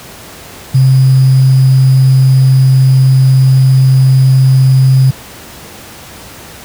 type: tone with sample-and-hold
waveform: sine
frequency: 131.9 Hz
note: C3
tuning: 14 cents sharp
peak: -3 dBFS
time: 0.74-5.11 s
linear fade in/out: 10 ms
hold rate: 4900 Hz
effects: pink hiss -31 dBFS RMS until 6.64 s + high-pass 60 Hz 12 dB/octave